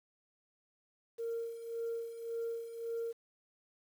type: tone with tremolo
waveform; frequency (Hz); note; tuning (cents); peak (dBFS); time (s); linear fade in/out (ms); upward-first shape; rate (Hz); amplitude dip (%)
sine; 461.8; A#4; -16; -33; 1.18-3.13; 20; sine; 1.8; 70
effects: tanh soft clip ceiling -31 dBFS + 10-bit